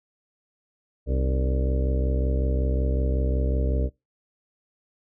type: harmonic tone with a mistuned harmonic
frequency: 65.41 Hz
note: C2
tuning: in tune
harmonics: 1 / 2 / 3 / 4 / 5 / 6 / 7 / 8 / 9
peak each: -22 / -31 / -38 / -35 / -38 / -38 / -33 / -42 / -36 dBFS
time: 1.06-3.9 s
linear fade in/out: 50 ms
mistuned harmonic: 5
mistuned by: -100 cents
effects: noise-tail reverb RT60 0.2 s tail -21 dB re dry